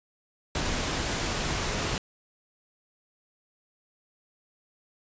pink noise, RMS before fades -29 dBFS, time 0.55-1.98 s, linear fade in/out 2 ms, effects resampled to 16000 Hz

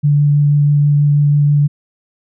sine tone with vibrato, 145.7 Hz, D3, 13 cents flat, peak -8 dBFS, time 0.03-1.68 s, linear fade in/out 20 ms, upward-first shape triangle, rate 6.2 Hz, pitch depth 11 cents each way, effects none

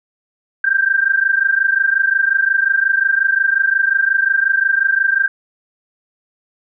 sine tone pair together, 1568 / 1593.6 Hz, G6 / G6, 0 / +28 cents, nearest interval unison, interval 28 cents, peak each -15 dBFS, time 0.64-5.28 s, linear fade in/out 5 ms, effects none

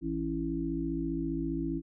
harmonic tone with a mistuned harmonic, 55 Hz, A1, in tune, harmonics 1 / 3 / 5 / 6, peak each -39 / -37 / -34 / -34 dBFS, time 0.01-1.82 s, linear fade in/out 50 ms, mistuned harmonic 1, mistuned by +18 cents, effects none

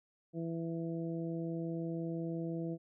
harmonic tone, 165.8 Hz, E3, 10 cents sharp, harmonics 1 / 2 / 3 / 4, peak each -38 / -39 / -45 / -49 dBFS, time 0.33-2.78 s, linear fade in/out 50 ms, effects none

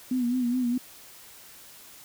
sine tone with vibrato, 246.9 Hz, B3, in tune, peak -23 dBFS, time 0.11-0.78 s, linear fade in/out 5 ms, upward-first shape sine, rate 4.8 Hz, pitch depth 67 cents each way, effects white hiss -49 dBFS RMS until 2.04 s

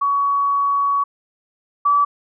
sine tone pair in turn, 1125 / 1151.3 Hz, C#6 / D6, +25 / -35 cents, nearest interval unison, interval 40 cents, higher second, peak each -15 / -12 dBFS, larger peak second, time 0.01-1.04 / 1.85-2.05 s, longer first, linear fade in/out 10 ms, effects none

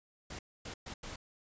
pink noise bursts at uneven times, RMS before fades -44 dBFS, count 4, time 0.3-0.39 / 0.65-0.74 / 0.86-0.94 / 1.03-1.16 s, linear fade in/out 5 ms, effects resampled to 16000 Hz

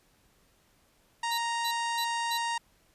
harmonic tone, 932.3 Hz, A#5, in tune, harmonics 1 / 2 / 3 / 4 / 5 / 6 / 7 / 8 / 9 / 10, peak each -30 / -36 / -40 / -42 / -44 / -46 / -47 / -48 / -49 / -50 dBFS, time 1.23-2.58 s, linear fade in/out 5 ms
45% pulse tone bursts, 3951 Hz, B7, in tune, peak -32 dBFS, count 4, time 1.31-2.378 s, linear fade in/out 10 ms, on 72 ms, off 260 ms
effects pink hiss -66 dBFS RMS until 2.94 s + resampled to 32000 Hz

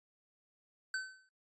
square tone with exponential decay, 1529 Hz, G6, 44 cents flat, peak -33 dBFS, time 0.94-1.29 s, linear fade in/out 2 ms, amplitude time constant 74 ms, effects noise-tail reverb RT60 0.2 s tail -20 dB re dry + resampled to 22050 Hz

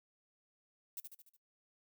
violet noise with echo, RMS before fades -43 dBFS, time 0.97-1 s, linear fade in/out 2 ms, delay 73 ms, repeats 5, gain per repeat -5 dB, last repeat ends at 1.365 s, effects noise-tail reverb RT60 0.1 s tail -20 dB re dry

